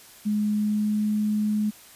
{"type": "tone with pitch glide", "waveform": "sine", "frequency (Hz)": [210, 211.6], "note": ["G#3", "G#3"], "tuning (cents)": [19, 33], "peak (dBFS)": -21, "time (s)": [0.25, 1.71], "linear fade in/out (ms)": 20, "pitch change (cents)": 14, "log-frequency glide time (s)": [0.46, 1.06], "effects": ["white hiss -49 dBFS RMS until 1.95 s", "resampled to 32000 Hz"]}